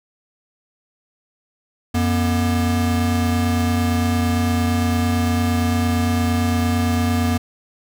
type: tone pair together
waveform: square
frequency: 89.7 / 240.3 Hz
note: F2 / B3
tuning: +47 / -47 cents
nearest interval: octave + perfect fourth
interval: 1706 cents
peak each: -20 / -20 dBFS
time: 1.94-7.38 s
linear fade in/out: 10 ms
effects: none